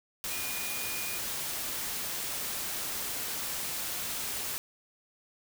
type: tone in noise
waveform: sine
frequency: 2442 Hz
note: D#7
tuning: 33 cents flat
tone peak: -40 dBFS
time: 0.31-1.18 s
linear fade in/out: 0 ms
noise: white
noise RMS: -35 dBFS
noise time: 0.24-4.58 s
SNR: -8 dB
effects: none